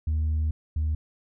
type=tone pair in turn; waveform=sine; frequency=77.78 / 77.29 Hz; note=D#2 / D#2; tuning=0 / -11 cents; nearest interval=unison; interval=11 cents; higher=first; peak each=-20 / -21 dBFS; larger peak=first; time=0.07-0.51 / 0.76-0.95 s; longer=first; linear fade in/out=5 ms; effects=tanh soft clip ceiling -21 dBFS